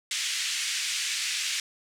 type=band-pass noise; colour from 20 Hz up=pink; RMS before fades=-30 dBFS; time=0.11-1.6 s; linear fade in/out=2 ms; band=2100 to 8400 Hz; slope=24 dB/octave; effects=none